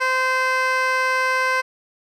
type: tone with band-pass filter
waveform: 15% pulse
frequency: 517 Hz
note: C5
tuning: 21 cents flat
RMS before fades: -20 dBFS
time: 0-1.62 s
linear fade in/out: 20 ms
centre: 1600 Hz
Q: 0.73
effects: none